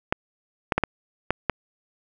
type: clicks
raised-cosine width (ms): 0.5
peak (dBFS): -5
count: 6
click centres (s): 0.125 / 0.722 / 0.78 / 0.837 / 1.306 / 1.497
effects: none